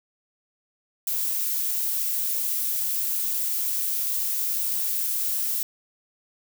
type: noise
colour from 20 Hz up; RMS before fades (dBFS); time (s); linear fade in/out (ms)
violet; -26; 1.07-5.63; 2
effects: none